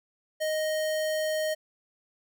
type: tone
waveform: square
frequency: 622.3 Hz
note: D#5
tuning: in tune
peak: -27 dBFS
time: 0.4-1.55 s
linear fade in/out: 20 ms
effects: none